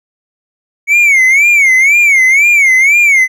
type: tone with vibrato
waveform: triangle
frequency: 2217 Hz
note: C#7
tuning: in tune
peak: -3 dBFS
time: 0.87-3.28 s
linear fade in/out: 50 ms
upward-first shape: sine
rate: 2 Hz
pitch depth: 150 cents each way
effects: none